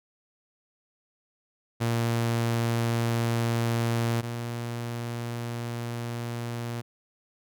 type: tone pair in turn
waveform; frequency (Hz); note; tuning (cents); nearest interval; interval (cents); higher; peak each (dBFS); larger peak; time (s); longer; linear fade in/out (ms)
sawtooth; 116.54 / 118.24; A#2 / A#2; 0 / +25; unison; 25; second; -20 / -27; first; 1.8-4.22 / 4.22-6.82; second; 20
effects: none